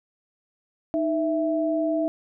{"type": "tone pair together", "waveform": "sine", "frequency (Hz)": [311.1, 659.2], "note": ["D#4", "E5"], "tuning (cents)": [0, 0], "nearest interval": "octave + minor second", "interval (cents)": 1300, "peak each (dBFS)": -24, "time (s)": [0.94, 2.08], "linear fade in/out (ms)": 0, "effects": []}